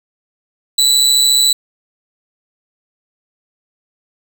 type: tone with amplitude modulation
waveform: 30% pulse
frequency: 3965 Hz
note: B7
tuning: 6 cents sharp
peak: -4 dBFS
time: 0.78-1.53 s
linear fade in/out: 5 ms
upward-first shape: sine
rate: 134 Hz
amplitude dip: 60%
effects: none